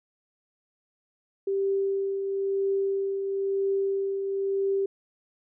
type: tone with tremolo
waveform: sine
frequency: 392 Hz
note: G4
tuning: in tune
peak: -22 dBFS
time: 1.47-4.86 s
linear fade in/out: 5 ms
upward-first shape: triangle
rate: 1 Hz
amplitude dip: 45%
effects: none